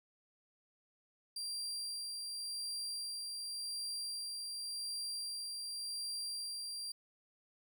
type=tone with tremolo; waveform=35% pulse; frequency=4739 Hz; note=D8; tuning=15 cents sharp; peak=-37 dBFS; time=1.36-6.92 s; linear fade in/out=5 ms; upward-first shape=sine; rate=0.89 Hz; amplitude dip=25%; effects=none